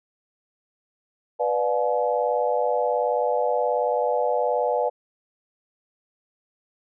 sine chord, B diminished seventh, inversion none, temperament just, 493.9 / 592.7 / 711.2 / 853.4 Hz, B4 / D5 / F5 / Ab5, 0 / +16 / +31 / +47 cents, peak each -24 / -25 / -27 / -27 dBFS, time 1.39-4.9 s, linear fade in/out 20 ms, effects none

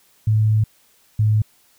sine tone pair in turn, 108.3 / 107.37 Hz, A2 / A2, -27 / -42 cents, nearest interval unison, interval 15 cents, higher first, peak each -13 dBFS, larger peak neither, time 0.27-0.64 / 1.19-1.42 s, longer first, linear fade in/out 5 ms, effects white hiss -57 dBFS RMS until 1.78 s

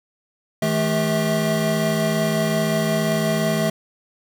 square tone cluster, 159.6 / 217.2 / 397.6 / 646 Hz, D#3 / A3 / G4 / E5, +44 / -22 / +25 / -35 cents, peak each -24 / -24 / -29 / -24 dBFS, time 0.62-3.7 s, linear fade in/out 5 ms, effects none

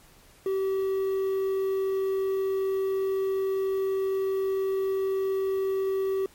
triangle tone with quantisation, 384.7 Hz, G4, 33 cents flat, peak -22 dBFS, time 0.46-6.26 s, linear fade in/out 2 ms, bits 8, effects pink hiss -56 dBFS RMS until 6.34 s + MP3 64 kbps

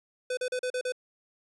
square tone bursts, 503 Hz, B4, 32 cents sharp, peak -29 dBFS, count 6, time 0.3-0.922 s, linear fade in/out 5 ms, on 72 ms, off 38 ms, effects resampled to 24000 Hz

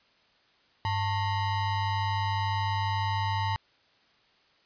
square ring-modulated tone, 496 Hz, B4, 7 cents sharp, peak -24 dBFS, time 0.85-3.56 s, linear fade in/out 0 ms, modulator 397 Hz, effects white hiss -64 dBFS RMS until 4.65 s + resampled to 11025 Hz

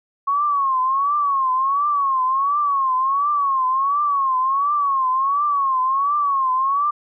sine tone with vibrato, 1100 Hz, C#6, 14 cents flat, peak -16 dBFS, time 0.27-6.91 s, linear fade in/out 10 ms, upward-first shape triangle, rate 1.4 Hz, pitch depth 140 cents each way, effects none

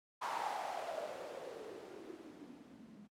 violet noise with low-pass filter sweep, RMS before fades -45 dBFS, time 0.21-3.08 s, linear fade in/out 20 ms, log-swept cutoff 970 to 200 Hz, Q 5.8, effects AAC 64 kbps

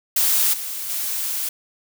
blue noise with level steps, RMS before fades -18 / -29 / -25 dBFS, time 0.16-1.49 s, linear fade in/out 5 ms, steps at 0.53 / 0.89 s, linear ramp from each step 10 ms, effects none

